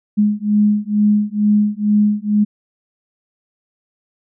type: beating tone pair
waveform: sine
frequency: 207.7 / 209.9 Hz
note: G#3 / G#3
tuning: 0 / +19 cents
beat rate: 2.2 Hz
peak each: -15 dBFS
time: 0.17-2.45 s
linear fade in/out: 20 ms
effects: none